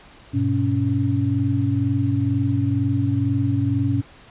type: tone cluster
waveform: sine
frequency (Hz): 100.8 / 122.9 / 279.6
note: G2 / B2 / C#4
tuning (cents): +49 / -8 / +15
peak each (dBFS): -22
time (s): 0.33-4.02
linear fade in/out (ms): 20
effects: pink hiss -47 dBFS RMS until 4.3 s + resampled to 8000 Hz